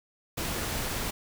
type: noise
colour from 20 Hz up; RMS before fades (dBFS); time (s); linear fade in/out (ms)
pink; -32; 0.37-1.11; 10
effects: none